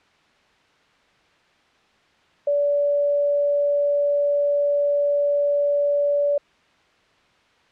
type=tone; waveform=sine; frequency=576 Hz; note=D5; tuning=34 cents flat; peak=-17 dBFS; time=2.47-6.38 s; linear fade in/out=5 ms; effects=white hiss -58 dBFS RMS until 7.71 s + low-pass 3000 Hz 12 dB/octave